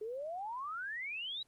sine exponential sweep, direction up, 415.3 to 3951 Hz, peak -38 dBFS, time 0.01-1.43 s, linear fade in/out 5 ms, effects pink hiss -72 dBFS RMS until 1.47 s + Opus 24 kbps

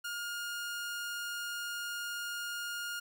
sawtooth tone, 1419 Hz, F6, 27 cents sharp, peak -33 dBFS, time 0.04-3 s, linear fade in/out 10 ms, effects none

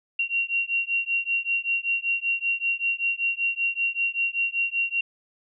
sine beating tone pair, 2749 / 2754.2 Hz, F7 / F7, -28 / -25 cents, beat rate 5.2 Hz, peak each -26 dBFS, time 0.19-5.01 s, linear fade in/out 5 ms, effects none

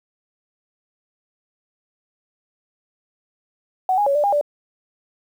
sine tone with pitch steps, 748 / 825 / 558 / 590 / 809 / 585 Hz, F#5 / G#5 / C#5 / D5 / G#5 / D5, +19 / -12 / +11 / +8 / -46 / -7 cents, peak -15 dBFS, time 3.89-4.412 s, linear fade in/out 2 ms, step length 87 ms, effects 8-bit

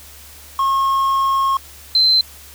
triangle / sine tone pair in turn, 1083 / 4089 Hz, C#6 / C8, -41 / -41 cents, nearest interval octave + major seventh, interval 2300 cents, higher second, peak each -12 / -10 dBFS, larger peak second, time 0.59-1.57 / 1.95-2.21 s, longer first, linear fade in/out 2 ms, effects added 72 Hz sine -44 dBFS peak until 2.54 s + white hiss -41 dBFS RMS until 2.54 s

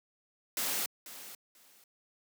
white noise with echo, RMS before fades -33 dBFS, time 0.57-0.86 s, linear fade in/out 2 ms, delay 490 ms, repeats 2, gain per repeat -14 dB, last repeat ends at 1.84 s, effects high-pass 200 Hz 12 dB/octave

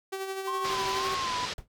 sawtooth tone with tremolo, 385.1 Hz, G4, 31 cents flat, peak -27 dBFS, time 0.12-1.15 s, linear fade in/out 10 ms, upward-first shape sine, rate 12 Hz, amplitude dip 45%
triangle tone with vibrato, 1040 Hz, C6, 11 cents flat, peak -28 dBFS, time 0.47-1.46 s, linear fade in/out 10 ms, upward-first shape sine, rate 1.9 Hz, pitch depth 83 cents each way
white low-pass noise, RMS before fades -35 dBFS, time 0.64-1.54 s, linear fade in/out 10 ms, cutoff 5300 Hz, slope 24 dB/octave
brown noise with exponential decay, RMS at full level -34 dBFS, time 1.58-1.68 s, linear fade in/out 1 ms, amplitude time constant 21 ms
effects none

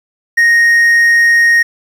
triangle tone, 1864.7 Hz, A#6, in tune, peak -4 dBFS, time 0.37-1.63 s, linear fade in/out 10 ms, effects 7-bit

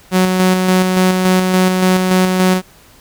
sawtooth tone with tremolo, 185 Hz, F#3, in tune, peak -5 dBFS, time 0.11-2.62 s, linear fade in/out 50 ms, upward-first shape square, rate 3.5 Hz, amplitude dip 35%, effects pink hiss -45 dBFS RMS until 3 s

